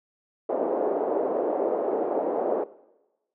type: band-pass noise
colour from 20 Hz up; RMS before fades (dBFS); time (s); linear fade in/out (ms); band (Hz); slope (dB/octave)
white; -26; 0.49-2.64; 5; 340 to 630; 24
effects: noise-tail reverb RT60 1.0 s tail -19 dB re dry